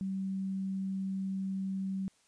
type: tone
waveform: sine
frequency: 192 Hz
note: G3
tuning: 36 cents flat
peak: -32 dBFS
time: 0.01-2.08 s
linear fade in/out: 0 ms
effects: white hiss -68 dBFS RMS until 2.27 s + resampled to 22050 Hz